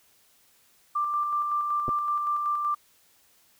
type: tone with tremolo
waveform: sine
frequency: 1182 Hz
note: D6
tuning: 11 cents sharp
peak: -23 dBFS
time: 0.95-2.75 s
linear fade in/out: 10 ms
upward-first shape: square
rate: 5.3 Hz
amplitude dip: 30%
type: clicks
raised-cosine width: 2 ms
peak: -20 dBFS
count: 2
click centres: 1.882 / 1.89 s
effects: white hiss -62 dBFS RMS until 3.59 s